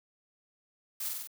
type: noise with echo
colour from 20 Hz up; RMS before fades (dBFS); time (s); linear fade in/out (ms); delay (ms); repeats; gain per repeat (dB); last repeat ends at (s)
blue; -36; 1-1.09; 5; 46; 4; -2; 1.274
effects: none